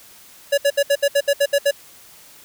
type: tone bursts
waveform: square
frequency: 566 Hz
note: C#5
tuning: 36 cents sharp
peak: -14 dBFS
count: 10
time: 0.52-1.712 s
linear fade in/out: 10 ms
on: 58 ms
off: 68 ms
effects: white hiss -46 dBFS RMS until 2.44 s